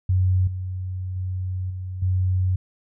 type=tone with level steps; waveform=sine; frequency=92.5 Hz; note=F#2; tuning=in tune; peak=-16 / -26 / -24 / -28 / -18 dBFS; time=0.09-2.56 s; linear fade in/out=5 ms; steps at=0.47 / 1.16 / 1.7 / 2.02 s; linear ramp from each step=5 ms; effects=none